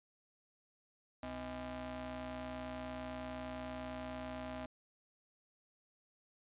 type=ring-modulated tone; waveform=sawtooth; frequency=188.8 Hz; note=F#3; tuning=35 cents sharp; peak=-35 dBFS; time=1.23-4.66 s; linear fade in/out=2 ms; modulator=442 Hz; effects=resampled to 8000 Hz